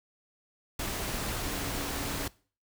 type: tone in noise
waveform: sine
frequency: 282.3 Hz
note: C#4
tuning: 32 cents sharp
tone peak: -41 dBFS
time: 1.45-2.26 s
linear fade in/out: 5 ms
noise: pink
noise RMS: -34 dBFS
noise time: 0.79-2.28 s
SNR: -10 dB
effects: noise-tail reverb RT60 0.4 s tail -21 dB re dry